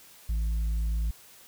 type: tone with tanh clipping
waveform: sine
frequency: 55 Hz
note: A1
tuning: in tune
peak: -26 dBFS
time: 0.29-1.11 s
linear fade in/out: 5 ms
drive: 4 dB
effects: white hiss -53 dBFS RMS until 1.47 s